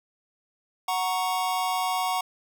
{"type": "chord", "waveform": "square", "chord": "F# major", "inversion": "none", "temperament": "equal", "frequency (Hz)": [740, 932.3, 1108.7], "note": ["F#5", "A#5", "C#6"], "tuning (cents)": [0, 0, 0], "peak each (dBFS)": [-28, -31, -31], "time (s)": [0.88, 2.21], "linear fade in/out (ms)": 5, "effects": []}